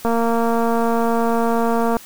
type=click train; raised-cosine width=1 ms; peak=-7 dBFS; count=444; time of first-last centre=0.05-1.968 s; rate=231 Hz; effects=white hiss -41 dBFS RMS until 2.05 s